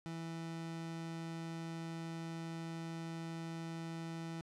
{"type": "tone", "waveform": "30% pulse", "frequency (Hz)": 164.81, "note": "E3", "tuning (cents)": 0, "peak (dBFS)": -39, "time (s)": [0.06, 4.41], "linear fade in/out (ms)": 0, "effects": ["low-pass 8000 Hz 12 dB/octave"]}